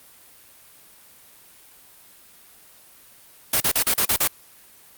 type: noise bursts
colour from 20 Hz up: white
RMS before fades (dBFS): -19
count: 7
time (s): 3.53-4.276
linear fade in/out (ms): 5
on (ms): 74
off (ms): 38
effects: white hiss -50 dBFS RMS until 4.97 s + Opus 32 kbps